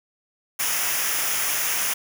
white noise with comb filter, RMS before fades -24 dBFS, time 0.59-1.94 s, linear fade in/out 10 ms, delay 0.24 ms, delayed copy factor -0.65, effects none

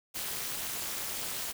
white noise with amplitude modulation, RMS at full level -32 dBFS, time 0.14-1.53 s, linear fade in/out 20 ms, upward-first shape sine, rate 258 Hz, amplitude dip 100%, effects none

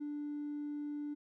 sine tone with hard clipping, 293.7 Hz, D4, in tune, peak -38 dBFS, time 0-1.15 s, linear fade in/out 20 ms, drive 1 dB, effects none

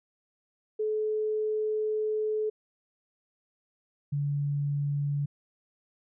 sine tone pair in turn, 430 / 143.5 Hz, A4 / D3, -40 / -40 cents, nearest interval octave + perfect fifth, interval 1900 cents, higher first, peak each -26 dBFS, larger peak neither, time 0.79-2.5 / 4.12-5.26 s, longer first, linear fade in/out 10 ms, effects none

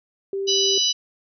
sine tone, 392 Hz, G4, in tune, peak -23 dBFS, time 0.33-0.78 s, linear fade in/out 2 ms
harmonic tone, 987.8 Hz, B5, in tune, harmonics 3 / 4 / 5 / 6, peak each -22 / -23 / -24 / -25 dBFS, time 0.47-0.93 s, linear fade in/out 20 ms
effects none

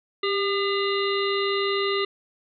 harmonic tone with a mistuned harmonic, 403.7 Hz, G#4, 49 cents flat, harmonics 1 / 3 / 5 / 7 / 9 / 10, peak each -24 / -29 / -31 / -32 / -34 / -34 dBFS, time 0.23-2.05 s, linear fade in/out 5 ms, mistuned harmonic 1, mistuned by -36 cents, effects none

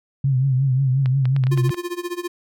sine tone with vibrato, 132.6 Hz, C3, 23 cents sharp, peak -15 dBFS, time 0.24-1.71 s, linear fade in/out 5 ms, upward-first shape triangle, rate 5.6 Hz, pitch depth 96 cents each way
clicks, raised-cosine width 0.3 ms, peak -17 dBFS, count 8, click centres 1.059 / 1.255 / 1.364 / 1.438 / 1.469 / 1.576 / 1.694 / 1.744 s
square tone with tremolo, 350.8 Hz, F4, 8 cents sharp, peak -23 dBFS, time 1.51-2.28 s, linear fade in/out 10 ms, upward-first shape sine, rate 15 Hz, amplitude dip 90%
effects none

